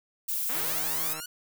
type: noise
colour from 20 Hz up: violet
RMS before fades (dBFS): -30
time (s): 0.28-1.14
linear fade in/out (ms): 10
type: linear sweep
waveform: 5% pulse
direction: up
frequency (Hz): 212.3 to 1488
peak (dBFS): -25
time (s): 0.49-1.26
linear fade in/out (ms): 5
type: click train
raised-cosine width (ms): 0.5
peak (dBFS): -26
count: 103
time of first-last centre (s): 0.55-1.2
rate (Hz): 157
effects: none